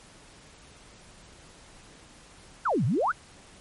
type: exponential two-way sweep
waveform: sine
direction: down then up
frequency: 1600 to 106.1 to 1600 Hz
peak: -22 dBFS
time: 2.65-3.12 s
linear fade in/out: 10 ms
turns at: 2.85 s
effects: pink hiss -52 dBFS RMS until 3.6 s + MP3 48 kbps